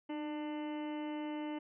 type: harmonic tone with a mistuned harmonic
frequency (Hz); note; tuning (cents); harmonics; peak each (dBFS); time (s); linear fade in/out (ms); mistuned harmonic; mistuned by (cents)
298; D4; +25; 1 / 2 / 3 / 4 / 5 / 6 / 7 / 8 / 9 / 10; -38 / -47 / -47 / -59 / -60 / -60 / -55 / -65 / -61 / -57; 0.09-1.59; 10; 1; +33
effects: none